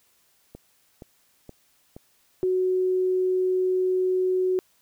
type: click train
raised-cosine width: 2 ms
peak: -27 dBFS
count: 5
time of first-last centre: 0.55-2.437 s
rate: 2.12 Hz
type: tone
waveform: sine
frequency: 370 Hz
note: F#4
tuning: in tune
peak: -20 dBFS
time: 2.43-4.59 s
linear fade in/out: 0 ms
effects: white hiss -64 dBFS RMS until 4.81 s